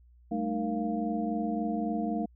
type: tone cluster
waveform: sine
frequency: 195.5 / 219.2 / 305.6 / 466.1 / 696 Hz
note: G3 / A3 / D#4 / A#4 / F5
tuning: -4 / -6 / -31 / 0 / -6 cents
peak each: -38 / -31 / -34 / -40 / -35 dBFS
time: 0.31-2.26 s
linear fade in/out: 10 ms
effects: added 60 Hz sine -55 dBFS peak until 2.35 s